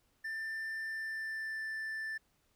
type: tone with pitch glide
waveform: triangle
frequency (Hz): 1783 to 1766.6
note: A6 to A6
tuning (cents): +22 to +6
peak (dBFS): -35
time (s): 0.24-2.18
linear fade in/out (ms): 10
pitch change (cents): -16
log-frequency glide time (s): 0.84-1.63
effects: pink hiss -74 dBFS RMS until 2.55 s